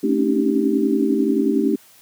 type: tone cluster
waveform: sine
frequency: 220.6 / 271.7 / 282.7 / 312.6 / 391 Hz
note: A3 / C#4 / C#4 / D#4 / G4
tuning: +5 / -35 / +34 / +8 / -4 cents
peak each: -22 dBFS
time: 0.03-1.76 s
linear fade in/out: 10 ms
effects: white hiss -50 dBFS RMS until 2.01 s + high-pass 80 Hz 12 dB/octave